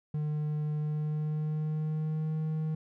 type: tone with pitch glide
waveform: triangle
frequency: 151 to 156.69 Hz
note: D3 to D#3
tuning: +48 to +12 cents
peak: -27 dBFS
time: 0.14-2.75 s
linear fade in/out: 5 ms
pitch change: +64 cents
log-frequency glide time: 0.78-2.36 s
effects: none